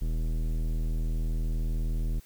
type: tone with tanh clipping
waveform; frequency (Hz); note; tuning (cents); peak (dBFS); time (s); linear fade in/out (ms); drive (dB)
sine; 40.04; E1; -50; -28; 0.01-2.2; 10; 16
effects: white hiss -58 dBFS RMS until 2.25 s